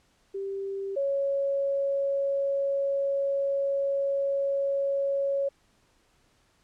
sine tone pair in turn, 392 / 554.4 Hz, G4 / C#5, 0 / 0 cents, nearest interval tritone, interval 600 cents, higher second, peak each -30 / -24 dBFS, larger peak second, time 0.34-0.96 / 0.96-5.49 s, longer second, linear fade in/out 10 ms, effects pink hiss -66 dBFS RMS until 6.63 s + low-pass 9000 Hz 12 dB/octave

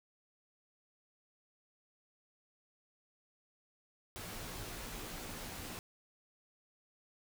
pink noise with comb filter, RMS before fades -45 dBFS, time 4.16-5.79 s, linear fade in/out 0 ms, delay 15 ms, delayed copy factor -0.5, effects none

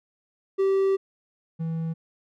triangle tone pair in turn, 387.9 / 163.09 Hz, G4 / E3, -18 / -18 cents, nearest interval octave + minor third, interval 1500 cents, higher first, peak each -17 / -24 dBFS, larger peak first, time 0.58-0.97 / 1.59-1.94 s, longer first, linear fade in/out 20 ms, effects none

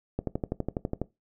click train, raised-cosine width 2 ms, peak -15 dBFS, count 11, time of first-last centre 0.19-1.016 s, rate 12.1 Hz, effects noise-tail reverb RT60 0.2 s tail -19 dB re dry

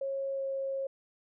sine tone with pitch glide, 545 to 541.5 Hz, C#5 to C#5, -29 to -41 cents, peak -31 dBFS, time 0.01-0.87 s, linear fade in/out 5 ms, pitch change -12 cents, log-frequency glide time 0.34-0.42 s, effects none

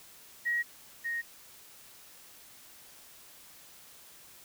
sine tone pair in turn, 1900 / 1864.1 Hz, A#6 / A#6, +33 / -1 cents, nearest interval unison, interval 34 cents, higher first, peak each -27 / -31 dBFS, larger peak first, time 0.45-0.63 / 1.04-1.22 s, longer neither, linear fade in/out 20 ms, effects white hiss -54 dBFS RMS until 4.44 s

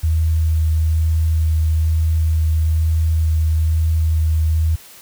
sine tone with vibrato, 79.7 Hz, D#2, 42 cents sharp, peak -13 dBFS, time 0.03-4.76 s, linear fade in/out 10 ms, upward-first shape sine, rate 1.1 Hz, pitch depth 12 cents each way, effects white hiss -42 dBFS RMS until 5.01 s

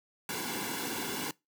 pink noise with comb filter, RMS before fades -35 dBFS, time 0.29-1.31 s, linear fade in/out 2 ms, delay 1.6 ms, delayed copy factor -0.75, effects noise-tail reverb RT60 0.2 s tail -22 dB re dry + high-pass 200 Hz 12 dB/octave

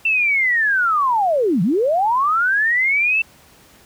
sine linear two-way sweep, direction down then up, 2698 to 155.56 to 2683 Hz, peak -14 dBFS, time 0.05-3.22 s, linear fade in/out 5 ms, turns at 1.62 s, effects pink hiss -49 dBFS RMS until 3.85 s + high-pass 60 Hz 12 dB/octave

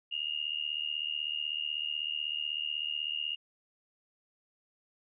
sine tone with amplitude modulation, 2837 Hz, F7, 27 cents sharp, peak -28 dBFS, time 0.11-3.36 s, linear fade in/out 20 ms, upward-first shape sine, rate 76.1 Hz, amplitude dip 90%, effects none

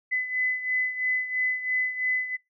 sine beating tone pair, 2012 / 2015 Hz, B6 / B6, +32 / +34 cents, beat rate 3 Hz, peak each -26 / -31 dBFS, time 0.11-2.37 s, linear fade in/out 20 ms, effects noise-tail reverb RT60 0.2 s tail -21 dB re dry

